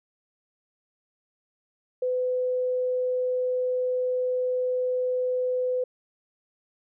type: tone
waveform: sine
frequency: 504 Hz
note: B4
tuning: 35 cents sharp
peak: -23 dBFS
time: 2.02-5.84 s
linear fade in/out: 5 ms
effects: none